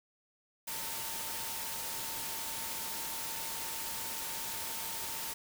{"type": "tone in noise", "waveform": "sine", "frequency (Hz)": 905, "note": "A5", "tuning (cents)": 48, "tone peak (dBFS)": -48, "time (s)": [0.67, 5.34], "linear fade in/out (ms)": 10, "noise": "white", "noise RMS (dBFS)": -39, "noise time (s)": [0.67, 5.34], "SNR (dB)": -12, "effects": []}